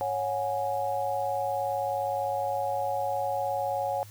sine chord, C# suspended fourth, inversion none, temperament equal with one note detuned, 554.4 / 731.1 / 830.6 Hz, C#5 / F#5 / G#5, 0 / -21 / 0 cents, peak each -31 dBFS, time 0.01-4.03 s, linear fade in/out 0 ms, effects added 104 Hz sine -46 dBFS peak until 4.1 s + white hiss -53 dBFS RMS until 4.1 s

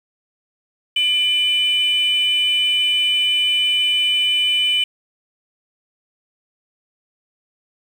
sine tone pair together, 2383 / 3002 Hz, D7 / F#7, +25 / +24 cents, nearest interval major third, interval 399 cents, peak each -20 / -14 dBFS, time 0.96-4.84 s, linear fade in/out 5 ms, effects tanh soft clip ceiling -11 dBFS + 7-bit

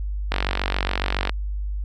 click train, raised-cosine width 0.3 ms, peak -6 dBFS, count 47, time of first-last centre 0.32-1.295 s, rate 47.2 Hz, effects added 50 Hz sine -24 dBFS peak until 1.84 s

